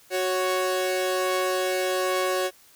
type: tone pair together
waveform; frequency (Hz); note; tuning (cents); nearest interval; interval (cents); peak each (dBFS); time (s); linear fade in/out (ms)
sawtooth; 370 / 554.4; F#4 / C#5; 0 / 0; perfect fifth; 700; -22; 0.1-2.51; 50
effects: white hiss -55 dBFS RMS until 2.75 s